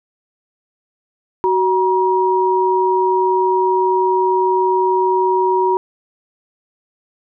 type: tone pair together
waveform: sine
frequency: 374.1 / 952.5 Hz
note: F#4 / A#5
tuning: +19 / +37 cents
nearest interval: octave + major third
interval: 1618 cents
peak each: -15 dBFS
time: 1.44-5.77 s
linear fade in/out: 0 ms
effects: none